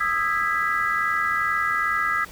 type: chord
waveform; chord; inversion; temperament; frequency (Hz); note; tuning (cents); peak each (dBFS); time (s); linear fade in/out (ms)
sine; E major seventh; third; just; 1236.1 / 1318.5 / 1648.1 / 1977.8; D#6 / E6 / G#6 / B6; -12 / 0 / -14 / +2; -26; 0-2.25; 10
effects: pink hiss -44 dBFS RMS until 2.31 s